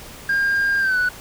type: tone with pitch glide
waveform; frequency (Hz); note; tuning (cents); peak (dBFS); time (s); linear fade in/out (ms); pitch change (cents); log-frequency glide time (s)
sine; 1607 to 1482.2; G6 to F#6; +43 to +3; -14; 0.29-1.09; 5; -140; 0.79-0.98
effects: tanh soft clip ceiling -15 dBFS + pink hiss -39 dBFS RMS until 1.2 s